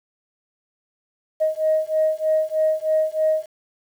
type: beating tone pair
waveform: sine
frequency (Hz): 625 / 628.2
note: D#5 / D#5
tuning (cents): +8 / +16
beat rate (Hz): 3.2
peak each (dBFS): -20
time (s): 1.4-3.46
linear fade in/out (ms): 20
effects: tanh soft clip ceiling -10 dBFS + 8-bit